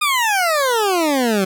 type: exponential sweep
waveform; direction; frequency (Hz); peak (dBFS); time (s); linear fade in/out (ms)
20% pulse; down; 1244.5 to 185; -10; 0.01-1.45; 10
effects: none